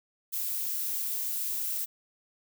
violet noise, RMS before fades -32 dBFS, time 0.32-1.86 s, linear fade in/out 20 ms, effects none

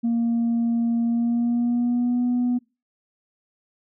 sine tone with pitch glide, 233.1 to 245.3 Hz, A#3 to B3, 0 to -12 cents, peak -17 dBFS, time 0.03-2.59 s, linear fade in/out 20 ms, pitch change +88 cents, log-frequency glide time 1.04-2.24 s, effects noise-tail reverb RT60 0.3 s tail -25 dB re dry + tanh soft clip ceiling -17 dBFS

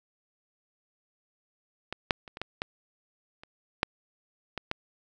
clicks, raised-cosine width 0.3 ms, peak -17 / -6 / -28 / -24 / -16 / -14 / -30 / -7 / -17 / -13 dBFS, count 10, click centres 1.926 / 2.108 / 2.278 / 2.371 / 2.416 / 2.619 / 3.435 / 3.831 / 4.577 / 4.714 s, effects none

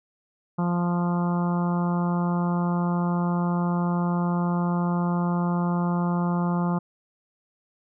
harmonic tone, 174.61 Hz, F3, in tune, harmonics 1 / 2 / 3 / 4 / 5 / 6 / 7 / 8, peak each -22 / -34 / -37 / -36 / -34 / -36 / -37 / -44 dBFS, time 0.58-6.79 s, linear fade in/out 10 ms, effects none

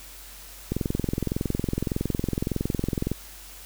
click train, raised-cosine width 3 ms, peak -12 dBFS, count 53, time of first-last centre 0.72-3.116 s, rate 21.7 Hz, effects added 48 Hz sine -47 dBFS peak until 3.65 s + white hiss -45 dBFS RMS until 3.65 s

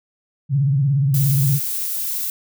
sine tone with vibrato, 138.59 Hz, C#3, in tune, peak -14 dBFS, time 0.49-1.6 s, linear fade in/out 50 ms, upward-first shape sine, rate 17 Hz, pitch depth 120 cents each way
violet noise, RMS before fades -24 dBFS, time 1.14-2.3 s, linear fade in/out 2 ms
effects none

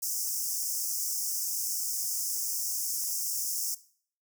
pink high-pass noise, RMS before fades -32 dBFS, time 0.02-3.75 s, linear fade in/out 10 ms, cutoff 5200 Hz, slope 96 dB/octave, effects noise-tail reverb RT60 0.5 s tail -17 dB re dry

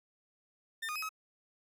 30% pulse tone with pitch steps, 1801 / 1231 / 2545 / 1278 Hz, A6 / D#6 / D#7 / D#6, +40 / -19 / +39 / +46 cents, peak -33 dBFS, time 0.82-1.092 s, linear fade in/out 10 ms, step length 68 ms, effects none

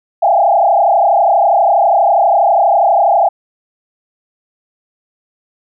sine tone with frequency modulation, 741 Hz, F#5, 2 cents sharp, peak -7 dBFS, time 0.22-3.29 s, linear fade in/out 10 ms, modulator 32.3 Hz, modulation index 2.8, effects none

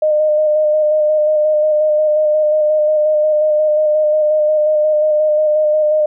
sine tone with vibrato, 610 Hz, D#5, 34 cents flat, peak -10 dBFS, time 0.02-6.06 s, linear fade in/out 5 ms, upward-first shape square, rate 5.6 Hz, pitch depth 17 cents each way, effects none

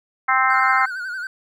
harmonic tone, 261.6 Hz, C4, in tune, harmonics 3 / 4 / 5 / 6 / 7 / 8, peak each -22 / -21 / -19 / -23 / -25 / -23 dBFS, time 0.28-0.86 s, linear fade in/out 10 ms
triangle tone with vibrato, 1487 Hz, F#6, 8 cents sharp, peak -24 dBFS, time 0.5-1.27 s, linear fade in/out 2 ms, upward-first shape sine, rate 11 Hz, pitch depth 83 cents each way
effects none

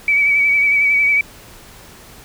sine tone with vibrato, 2283 Hz, D7, 50 cents flat, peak -11 dBFS, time 0.08-1.21 s, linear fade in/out 2 ms, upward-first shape sine, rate 11 Hz, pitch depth 31 cents each way, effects pink hiss -41 dBFS RMS until 2.24 s

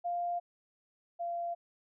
sine tone pair in turn, 698.5 / 688.5 Hz, F5 / F5, 0 / -25 cents, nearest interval unison, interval 25 cents, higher first, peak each -31 / -33 dBFS, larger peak first, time 0.04-0.4 / 1.19-1.55 s, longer neither, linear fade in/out 20 ms, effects none

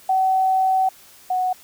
sine tone pair in turn, 758 / 738.1 Hz, F#5 / F#5, +42 / -4 cents, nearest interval unison, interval 46 cents, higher first, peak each -15 / -18 dBFS, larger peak first, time 0.09-0.89 / 1.3-1.53 s, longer first, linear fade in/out 5 ms, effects white hiss -48 dBFS RMS until 1.63 s

